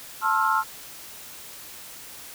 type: chord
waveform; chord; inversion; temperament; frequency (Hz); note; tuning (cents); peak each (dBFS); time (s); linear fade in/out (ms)
sine; F major seventh; first; equal with one note detuned; 880 / 1064.8 / 1318.5 / 1396.9; A5 / C6 / E6 / F6; 0 / +30 / 0 / 0; -25; 0.21-0.64; 50
effects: white hiss -42 dBFS RMS until 2.34 s